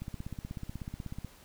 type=click train; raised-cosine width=5 ms; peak=-26 dBFS; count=21; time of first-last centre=0.02-1.247 s; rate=16.3 Hz; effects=pink hiss -57 dBFS RMS until 1.44 s